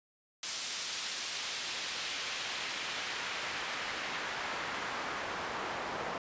pink noise with band-pass filter sweep, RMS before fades -38 dBFS, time 0.43-6.18 s, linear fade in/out 2 ms, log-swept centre 5400 to 910 Hz, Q 0.84, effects resampled to 16000 Hz

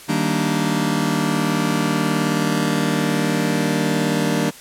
sawtooth chord, Eb major seventh, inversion none, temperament just, 155.56 / 194.45 / 233.3 / 291.7 Hz, Eb3 / G3 / Bb3 / D4, 0 / -14 / +2 / -12 cents, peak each -19 dBFS, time 0.08-4.51 s, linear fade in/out 20 ms, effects white hiss -41 dBFS RMS until 4.6 s + low-pass 12000 Hz 12 dB/octave

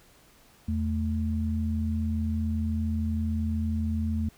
sine tone pair together, 82.41 / 220 Hz, E2 / A3, 0 / 0 cents, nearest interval octave + perfect fourth, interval 1700 cents, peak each -27 / -29 dBFS, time 0.68-4.29 s, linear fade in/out 5 ms, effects pink hiss -58 dBFS RMS until 4.37 s

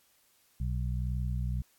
harmonic tone, 61.74 Hz, B1, in tune, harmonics 1 / 2 / 3, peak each -31 / -34 / -41 dBFS, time 0.6-1.62 s, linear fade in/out 5 ms, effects white hiss -67 dBFS RMS until 1.78 s + AAC 64 kbps

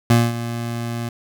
25% pulse tone with ADSR envelope, 117.6 Hz, A#2, 16 cents sharp, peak -6 dBFS, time 0.1-1.09 s, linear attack 3 ms, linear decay 220 ms, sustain -14 dB, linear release 4 ms, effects none

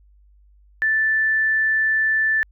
sine tone, 1760 Hz, A6, in tune, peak -16 dBFS, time 0.82-2.43 s, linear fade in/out 0 ms, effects added 50 Hz sine -50 dBFS peak until 2.51 s

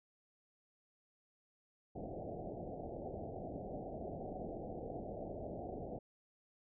white low-pass noise, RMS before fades -45 dBFS, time 1.95-5.99 s, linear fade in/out 10 ms, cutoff 760 Hz, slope 96 dB/octave, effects none

